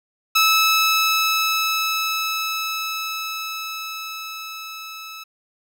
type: tone with level ramp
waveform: 15% pulse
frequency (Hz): 1303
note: E6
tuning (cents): -20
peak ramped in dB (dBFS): -7 to -28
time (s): 0.35-5.24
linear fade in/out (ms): 10
effects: none